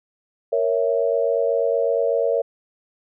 sine chord, A# diminished, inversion none, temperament equal, 466.2 / 554.4 / 659.3 Hz, A#4 / C#5 / E5, 0 / 0 / 0 cents, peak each -21 / -21 / -24 dBFS, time 0.52-2.42 s, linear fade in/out 10 ms, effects none

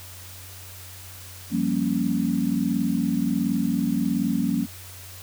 sine chord, G half-diminished seventh, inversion third, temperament equal, 174.61 / 196 / 233.1 / 277.2 Hz, F3 / G3 / Bb3 / Db4, 0 / 0 / 0 / 0 cents, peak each -28 / -27 / -25 / -26 dBFS, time 1.5-4.67 s, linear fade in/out 50 ms, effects added 92 Hz sine -43 dBFS peak until 5.22 s + white hiss -43 dBFS RMS until 5.22 s

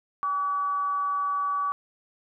sine tone with frequency modulation, 1143 Hz, D6, 47 cents flat, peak -24 dBFS, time 0.23-1.72 s, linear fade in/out 0 ms, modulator 338 Hz, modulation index 0.24, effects none

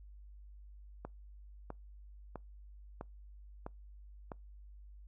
click train, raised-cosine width 1 ms, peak -28 dBFS, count 6, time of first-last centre 1.05-4.318 s, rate 1.53 Hz, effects noise-tail reverb RT60 0.2 s tail -26 dB re dry + added 50 Hz sine -51 dBFS peak until 5.07 s

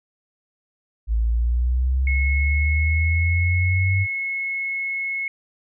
sine exponential sweep, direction up, 54.5 to 98 Hz, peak -17 dBFS, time 1.07-4.07 s, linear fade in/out 50 ms
sine tone, 2182 Hz, C#7, 28 cents flat, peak -23 dBFS, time 2.07-5.28 s, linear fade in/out 2 ms
effects none

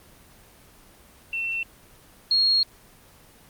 sine tone pair in turn, 2697 / 4281 Hz, E7 / C8, +39 / +39 cents, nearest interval minor sixth, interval 800 cents, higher second, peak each -25 / -17 dBFS, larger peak second, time 1.33-1.63 / 2.31-2.63 s, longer second, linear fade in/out 2 ms, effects pink hiss -52 dBFS RMS until 3.49 s + Opus 24 kbps

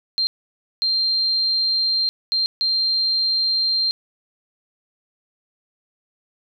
sine tone bursts at uneven times, 4172 Hz, C8, 6 cents flat, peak -17 dBFS, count 4, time 0.18-0.27 / 0.82-2.09 / 2.32-2.46 / 2.61-3.91 s, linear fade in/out 0 ms, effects none

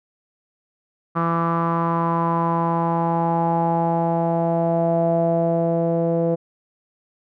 sawtooth tone with low-pass filter sweep, 167.4 Hz, E3, 27 cents sharp, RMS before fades -20 dBFS, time 1.15-6.36 s, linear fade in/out 20 ms, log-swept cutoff 1200 to 560 Hz, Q 6.4, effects none

